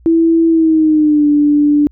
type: tone with pitch glide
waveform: sine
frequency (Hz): 329.6 to 293.6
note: E4 to D4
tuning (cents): 0 to 0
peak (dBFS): -7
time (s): 0.06-1.87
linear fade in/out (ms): 0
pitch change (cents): -200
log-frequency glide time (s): 0.48-1.27
effects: added 60 Hz sine -41 dBFS peak until 1.91 s